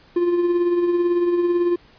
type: tone with tremolo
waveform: triangle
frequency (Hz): 349.2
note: F4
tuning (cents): 0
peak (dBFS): -12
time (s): 0.16-1.76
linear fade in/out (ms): 5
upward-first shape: triangle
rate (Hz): 18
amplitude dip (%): 50
effects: pink hiss -52 dBFS RMS until 1.98 s + resampled to 11025 Hz